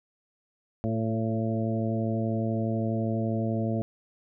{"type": "harmonic tone with a mistuned harmonic", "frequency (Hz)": 112, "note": "A2", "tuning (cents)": 31, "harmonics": [1, 2, 3, 4, 5, 6], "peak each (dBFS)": [-29, -29, -35, -38, -36, -36], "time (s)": [0.84, 3.82], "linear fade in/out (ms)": 0, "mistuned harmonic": 4, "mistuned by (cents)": -19, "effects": []}